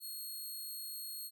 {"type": "tone", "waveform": "5% pulse", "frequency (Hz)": 4288, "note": "C8", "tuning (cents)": 42, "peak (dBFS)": -35, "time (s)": [0, 1.31], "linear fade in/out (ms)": 50, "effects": []}